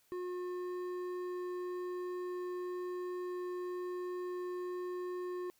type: tone with hard clipping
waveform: triangle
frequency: 359.9 Hz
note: F#4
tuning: 48 cents flat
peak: -39 dBFS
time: 0.12-5.5 s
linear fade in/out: 0 ms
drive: 12 dB
effects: white hiss -71 dBFS RMS until 5.59 s